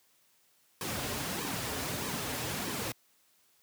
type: noise with flanger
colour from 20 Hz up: pink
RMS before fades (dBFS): -35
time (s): 0.81-2.92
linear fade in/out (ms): 2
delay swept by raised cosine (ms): 1.4 to 6.1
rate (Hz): 1.6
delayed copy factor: -0.6
effects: white hiss -68 dBFS RMS until 3.62 s + high-pass 100 Hz 12 dB/octave